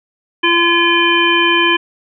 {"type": "harmonic tone with a mistuned harmonic", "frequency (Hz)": 341.6, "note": "F4", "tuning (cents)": -38, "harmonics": [1, 3, 5, 7, 9], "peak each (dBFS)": [-16, -16, -16, -16, -16], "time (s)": [0.43, 1.77], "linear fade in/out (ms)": 10, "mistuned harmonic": 7, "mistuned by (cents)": 17, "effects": []}